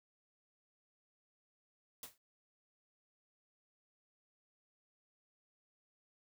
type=noise with exponential decay; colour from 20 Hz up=white; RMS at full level=-44 dBFS; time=2.03-2.18 s; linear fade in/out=2 ms; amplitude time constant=32 ms; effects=noise-tail reverb RT60 0.1 s tail -23 dB re dry